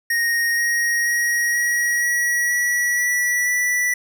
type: tone with pitch steps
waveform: square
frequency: 1864.7 / 1878.8 / 1892.9 / 1907.2 / 1921.6 / 1936 / 1950.6 / 1965.3 Hz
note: A#6 / A#6 / A#6 / A#6 / B6 / B6 / B6 / B6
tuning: 0 / +13 / +26 / +39 / -48 / -35 / -22 / -9 cents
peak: -18 dBFS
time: 0.1-3.94 s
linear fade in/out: 5 ms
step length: 480 ms
effects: none